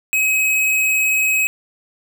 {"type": "tone", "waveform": "square", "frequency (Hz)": 2547, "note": "D#7", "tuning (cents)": 40, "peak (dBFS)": -15, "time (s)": [0.13, 1.47], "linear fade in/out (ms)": 0, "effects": []}